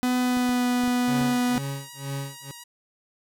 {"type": "tone with pitch glide", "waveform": "45% pulse", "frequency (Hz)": [249.9, 246.6], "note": ["B3", "B3"], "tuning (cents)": [21, -2], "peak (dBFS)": -21, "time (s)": [0.03, 1.58], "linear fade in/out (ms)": 0, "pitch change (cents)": -23, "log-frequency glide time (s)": [0.18, 0.66]}
{"type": "clicks", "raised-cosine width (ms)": 3, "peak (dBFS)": -27, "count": 6, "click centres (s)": [0.371, 0.492, 0.837, 0.878, 1.212, 1.561]}
{"type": "tone with tremolo", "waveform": "40% pulse", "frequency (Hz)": 138.59, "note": "C#3", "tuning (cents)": 0, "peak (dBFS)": -27, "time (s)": [1.08, 2.51], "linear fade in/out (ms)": 0, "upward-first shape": "sine", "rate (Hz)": 2.1, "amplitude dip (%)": 100}
{"type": "tone with vibrato", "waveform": "5% pulse", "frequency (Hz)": 954, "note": "A#5", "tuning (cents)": 40, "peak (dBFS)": -29, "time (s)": [1.29, 2.64], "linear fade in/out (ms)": 10, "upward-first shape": "sine", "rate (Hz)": 10, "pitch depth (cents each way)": 16}
{"effects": []}